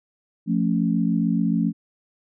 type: chord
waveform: sine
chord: F augmented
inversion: none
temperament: equal with one note detuned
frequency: 174.61 / 221.7 / 277.2 Hz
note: F3 / A3 / C#4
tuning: 0 / +13 / 0 cents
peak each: -22 / -22 / -25 dBFS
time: 0.46-1.73 s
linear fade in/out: 50 ms
effects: none